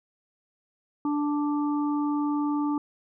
harmonic tone, 293.3 Hz, D4, 2 cents flat, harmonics 1 / 3 / 4, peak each -24 / -34 / -36 dBFS, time 1.05-2.78 s, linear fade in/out 2 ms, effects none

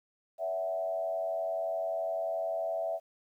sine tone with frequency modulation, 659.3 Hz, E5, in tune, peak -30 dBFS, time 0.38-3 s, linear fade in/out 50 ms, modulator 91.6 Hz, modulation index 0.72, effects 11-bit

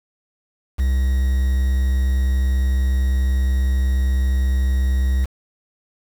triangle tone with quantisation, 65.3 Hz, C2, 3 cents flat, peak -13 dBFS, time 0.78-5.26 s, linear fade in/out 20 ms, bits 6, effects none

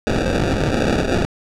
white noise with sample-and-hold, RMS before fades -18 dBFS, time 0.07-1.25 s, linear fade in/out 0 ms, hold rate 1050 Hz, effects low-pass 6000 Hz 12 dB/octave

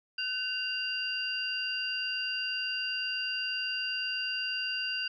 sine tone cluster, 1511 / 2789 / 4761 Hz, F#6 / F7 / D8, +36 / -3 / +23 cents, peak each -37 / -33 / -36 dBFS, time 0.18-5.08 s, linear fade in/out 5 ms, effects none

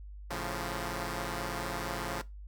5% pulse chord, A augmented, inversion none, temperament equal, 110 / 138.59 / 174.61 Hz, A2 / C#3 / E#3, 0 / 0 / 0 cents, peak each -28 / -28 / -27 dBFS, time 0.3-2.22 s, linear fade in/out 10 ms, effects noise-tail reverb RT60 0.2 s tail -19 dB re dry + added 50 Hz sine -43 dBFS peak until 2.47 s

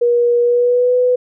sine tone with pitch glide, 478.8 to 498 Hz, A#4 to B4, +46 to +14 cents, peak -10 dBFS, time 0.01-1.16 s, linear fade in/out 10 ms, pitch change +68 cents, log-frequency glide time 0.41-0.95 s, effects none

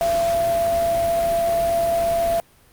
sine tone in noise, 676 Hz, E5, 43 cents sharp, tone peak -17 dBFS, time 0.01-2.4 s, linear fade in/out 0 ms, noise pink, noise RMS -31 dBFS, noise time 0.01-2.4 s, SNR +11 dB, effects pink hiss -54 dBFS RMS until 2.72 s + Opus 48 kbps

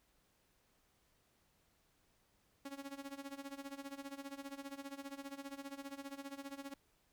sawtooth tone with tremolo, 277.2 Hz, C#4, in tune, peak -39 dBFS, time 2.65-6.74 s, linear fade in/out 5 ms, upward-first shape sine, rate 15 Hz, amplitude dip 85%, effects pink hiss -75 dBFS RMS until 7.12 s

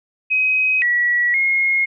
sine tone with pitch steps, 2528 / 1933 / 2153 Hz, D#7 / B6 / C7, +27 / -38 / +49 cents, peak -14 dBFS, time 0.3-1.86 s, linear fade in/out 20 ms, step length 520 ms, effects none

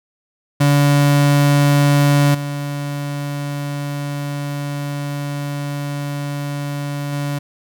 35% pulse tone with level steps, 143.6 Hz, D3, 39 cents flat, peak -9 / -20 / -18 dBFS, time 0.6-7.39 s, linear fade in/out 10 ms, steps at 2.34 / 7.12 s, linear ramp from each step 10 ms, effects none

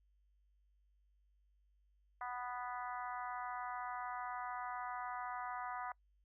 harmonic tone, 246.9 Hz, B3, in tune, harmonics 3 / 4 / 5 / 6 / 7 / 8, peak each -45 / -46 / -47 / -51 / -55 / -55 dBFS, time 2.21-5.92 s, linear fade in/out 2 ms, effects noise-tail reverb RT60 0.1 s tail -24 dB re dry + added 50 Hz sine -70 dBFS peak until 6.24 s

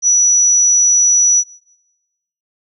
sine tone, 5890 Hz, F#8, 9 cents flat, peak -8 dBFS, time 0.02-1.44 s, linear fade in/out 50 ms, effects noise-tail reverb RT60 1.0 s tail -21 dB re dry

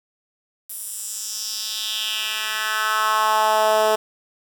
10% pulse tone with high-pass filter sweep, 216.6 Hz, A3, 27 cents flat, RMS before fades -22 dBFS, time 0.69-3.96 s, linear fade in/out 10 ms, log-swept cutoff 11000 to 510 Hz, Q 2.6, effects 7-bit

